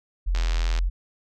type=tone; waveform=sine; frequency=43.65 Hz; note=F1; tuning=in tune; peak=-20 dBFS; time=0.26-0.9 s; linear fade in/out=20 ms
type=click train; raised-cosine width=0.2 ms; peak=-15 dBFS; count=37; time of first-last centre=0.35-0.788 s; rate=82.1 Hz
effects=none